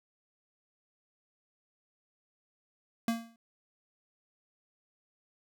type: tone with exponential decay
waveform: square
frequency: 229.9 Hz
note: A#3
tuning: 24 cents flat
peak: -25 dBFS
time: 3.08-3.36 s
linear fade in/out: 2 ms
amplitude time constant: 60 ms
effects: none